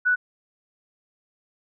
sine tone, 1480 Hz, F#6, in tune, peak -17 dBFS, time 0.05-0.16 s, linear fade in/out 20 ms, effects none

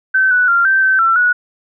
sine tone with pitch steps, 1537 / 1482 / 1387 / 1558 / 1541 / 1346 / 1464 Hz, G6 / F#6 / F6 / G6 / G6 / E6 / F#6, -35 / +2 / -12 / -11 / -30 / +36 / -19 cents, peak -9 dBFS, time 0.14-1.33 s, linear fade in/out 10 ms, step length 170 ms, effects none

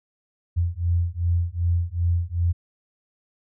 sine beating tone pair, 85 / 87.6 Hz, F2 / F2, -46 / +6 cents, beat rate 2.6 Hz, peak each -23 dBFS, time 0.56-2.53 s, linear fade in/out 20 ms, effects none

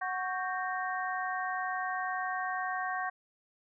harmonic tone with a mistuned harmonic, 370 Hz, F#4, in tune, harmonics 2 / 3 / 4 / 5, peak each -35 / -37 / -38 / -39 dBFS, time 0.01-3.1 s, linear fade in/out 10 ms, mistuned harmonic 4, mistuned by +100 cents, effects none

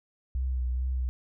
sine tone with vibrato, 63.2 Hz, B1, 41 cents sharp, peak -26 dBFS, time 0.35-1.09 s, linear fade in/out 0 ms, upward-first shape sine, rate 2.3 Hz, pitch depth 37 cents each way, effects none

